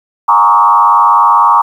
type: tone with frequency modulation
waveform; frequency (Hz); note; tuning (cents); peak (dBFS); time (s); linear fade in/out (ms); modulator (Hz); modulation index
sine; 1029; C6; -29; -4; 0.28-1.62; 10; 100; 1.8
effects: 7-bit